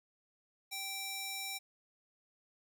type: tone with high-pass filter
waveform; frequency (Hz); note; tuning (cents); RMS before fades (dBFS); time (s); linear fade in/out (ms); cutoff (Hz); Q
square; 780; G5; -9; -41; 0.71-1.59; 20; 2400; 0.58
effects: none